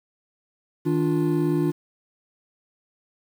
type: tone cluster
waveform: triangle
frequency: 157.4 / 292.3 / 350.4 Hz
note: D#3 / D4 / F4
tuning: +20 / -8 / +6 cents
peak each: -22 dBFS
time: 0.85-1.72 s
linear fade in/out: 20 ms
effects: 8-bit